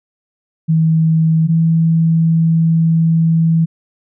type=tone pair in turn; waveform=sine; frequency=160.8 / 163.52 Hz; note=E3 / E3; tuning=-43 / -14 cents; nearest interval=unison; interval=29 cents; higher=second; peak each=-9 dBFS; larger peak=neither; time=0.68-1.48 / 1.48-3.66 s; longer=second; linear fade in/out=20 ms; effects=none